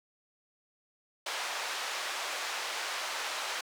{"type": "band-pass noise", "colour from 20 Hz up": "pink", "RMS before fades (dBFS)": -36, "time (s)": [1.26, 3.61], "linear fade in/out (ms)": 5, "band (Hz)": [760, 6100], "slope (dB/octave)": 12, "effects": ["high-pass 400 Hz 12 dB/octave"]}